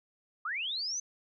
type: linear sweep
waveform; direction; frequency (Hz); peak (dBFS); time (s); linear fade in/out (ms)
sine; up; 1156 to 6272; -32; 0.45-1; 5
effects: none